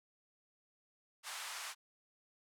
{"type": "band-pass noise", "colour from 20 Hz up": "pink", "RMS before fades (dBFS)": -45, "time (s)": [1.23, 1.75], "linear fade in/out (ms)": 50, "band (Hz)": [880, 11000], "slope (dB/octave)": 24, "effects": []}